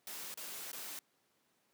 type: noise with dropouts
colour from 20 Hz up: white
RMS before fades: -45 dBFS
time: 0.07-0.99 s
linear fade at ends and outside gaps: 1 ms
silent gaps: 0.341-0.374 / 0.717-0.73 s
effects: pink hiss -75 dBFS RMS until 1.73 s + high-pass 200 Hz 12 dB/octave